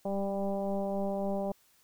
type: tone with frequency modulation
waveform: sine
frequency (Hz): 394.2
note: G4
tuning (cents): +10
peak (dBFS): -29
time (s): 0.05-1.52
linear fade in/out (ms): 5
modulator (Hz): 198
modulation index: 1.8
effects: white hiss -66 dBFS RMS until 1.83 s